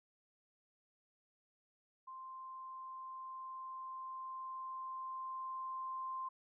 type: tone with level ramp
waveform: sine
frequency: 1046.5 Hz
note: C6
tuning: in tune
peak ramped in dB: -47 to -39 dBFS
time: 2.07-6.29 s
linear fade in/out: 10 ms
effects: none